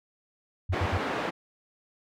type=tone bursts; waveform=sine; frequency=91.1 Hz; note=F#2; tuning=26 cents flat; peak=-24 dBFS; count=3; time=0.69-0.98 s; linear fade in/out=10 ms; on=58 ms; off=58 ms
type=band-pass noise; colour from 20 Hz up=pink; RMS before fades=-31 dBFS; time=0.72-1.31 s; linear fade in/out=20 ms; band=240 to 2100 Hz; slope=12 dB/octave
effects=none